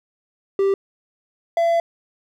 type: tone pair in turn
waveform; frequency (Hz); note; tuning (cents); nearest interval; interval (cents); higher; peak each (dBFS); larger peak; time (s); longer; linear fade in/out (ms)
triangle; 392 / 674.6; G4 / E5; 0 / +40; major sixth; 940; second; -13; neither; 0.59-0.74 / 1.57-1.8; second; 2
effects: none